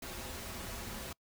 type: noise with comb filter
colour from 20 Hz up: pink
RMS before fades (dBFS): -43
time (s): 0.02-1.13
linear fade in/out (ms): 5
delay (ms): 6.7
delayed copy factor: -0.5
effects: noise-tail reverb RT60 0.1 s tail -25 dB re dry